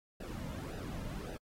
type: noise with flanger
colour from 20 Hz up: brown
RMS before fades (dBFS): -42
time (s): 0.2-1.37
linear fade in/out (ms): 5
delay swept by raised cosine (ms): 0.9 to 2.7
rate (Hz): 1.8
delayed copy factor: -0.7
effects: AAC 48 kbps